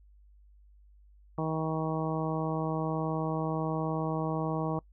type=harmonic tone; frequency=158.7 Hz; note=D#3; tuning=35 cents sharp; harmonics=1 / 2 / 3 / 4 / 5 / 6 / 7; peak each=-32 / -35 / -37 / -38 / -39 / -40 / -40 dBFS; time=1.38-4.79 s; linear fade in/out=2 ms; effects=noise-tail reverb RT60 0.1 s tail -24 dB re dry + added 50 Hz sine -55 dBFS peak until 4.92 s